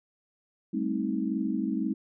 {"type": "chord", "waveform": "sine", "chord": "A half-diminished seventh", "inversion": "third", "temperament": "just", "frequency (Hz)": [198, 220, 264, 316.8], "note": ["G3", "A3", "C4", "Eb4"], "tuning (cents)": [18, 0, 16, 31], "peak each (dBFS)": -32, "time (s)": [0.73, 1.94], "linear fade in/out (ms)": 10, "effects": []}